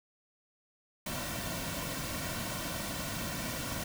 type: noise with comb filter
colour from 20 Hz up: pink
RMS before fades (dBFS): -37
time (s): 1.06-3.84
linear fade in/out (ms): 5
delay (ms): 2.4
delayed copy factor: -0.65
effects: none